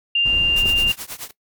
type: tone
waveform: sine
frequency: 2794 Hz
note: F7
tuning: in tune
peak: -14 dBFS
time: 0.15-0.92 s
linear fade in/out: 5 ms
type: noise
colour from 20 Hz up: brown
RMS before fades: -28 dBFS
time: 0.25-0.92 s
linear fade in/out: 10 ms
type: noise with tremolo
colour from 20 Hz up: white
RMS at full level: -29 dBFS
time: 0.56-1.31 s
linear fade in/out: 2 ms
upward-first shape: triangle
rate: 9.3 Hz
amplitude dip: 100%
type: clicks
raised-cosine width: 2 ms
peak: -17 dBFS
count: 2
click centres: 0.656 / 0.661 s
effects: noise-tail reverb RT60 0.1 s tail -21 dB re dry + MP3 96 kbps